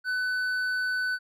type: tone with hard clipping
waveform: sine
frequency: 1500 Hz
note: F#6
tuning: 23 cents sharp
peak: -27 dBFS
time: 0.04-1.19 s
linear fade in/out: 50 ms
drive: 5 dB
effects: none